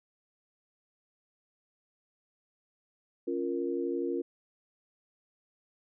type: chord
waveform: sine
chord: Bb minor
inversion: first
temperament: equal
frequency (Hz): 277.2 / 349.2 / 466.2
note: Db4 / F4 / Bb4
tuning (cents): 0 / 0 / 0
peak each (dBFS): -35 / -32 / -35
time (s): 3.27-4.22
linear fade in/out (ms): 10
effects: none